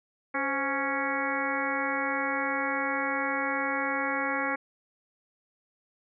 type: harmonic tone with a mistuned harmonic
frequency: 277.2 Hz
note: C#4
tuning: in tune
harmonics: 1 / 2 / 3 / 4 / 5 / 6 / 7 / 8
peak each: -35 / -35 / -35 / -35 / -35 / -35 / -35 / -35 dBFS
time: 0.34-4.56 s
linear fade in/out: 10 ms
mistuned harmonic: 2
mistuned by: -82 cents
effects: none